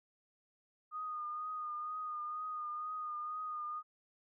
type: tone with vibrato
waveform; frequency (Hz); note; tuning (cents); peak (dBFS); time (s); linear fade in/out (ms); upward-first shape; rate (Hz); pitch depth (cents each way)
sine; 1230; D#6; -20; -38; 0.91-3.83; 50; triangle; 2.1; 36
effects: none